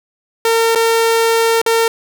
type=tone with dropouts; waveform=sawtooth; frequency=455.9 Hz; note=A#4; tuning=39 cents flat; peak=-7 dBFS; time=0.45-1.88 s; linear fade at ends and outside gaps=2 ms; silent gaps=0.75-0.757 / 1.616-1.662 s; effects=none